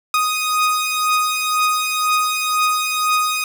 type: beating tone pair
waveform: sawtooth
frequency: 1244.5 / 1246.5 Hz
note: D#6 / D#6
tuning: 0 / +3 cents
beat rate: 2 Hz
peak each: -18 / -14 dBFS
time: 0.14-3.44 s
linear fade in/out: 2 ms
effects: none